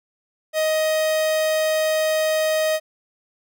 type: tone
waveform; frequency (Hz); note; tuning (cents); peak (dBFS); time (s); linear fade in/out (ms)
45% pulse; 627; D#5; +13; -18; 0.53-2.8; 50
effects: none